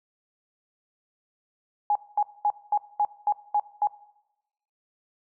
sine tone bursts, 830.6 Hz, G#5, in tune, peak -19 dBFS, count 8, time 1.9-3.872 s, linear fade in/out 2 ms, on 54 ms, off 220 ms, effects noise-tail reverb RT60 0.9 s tail -20 dB re dry

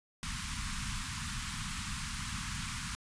pink band-stop noise, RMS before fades -38 dBFS, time 0.23-2.95 s, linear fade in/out 0 ms, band 240 to 1000 Hz, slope 48 dB/octave, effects resampled to 22050 Hz

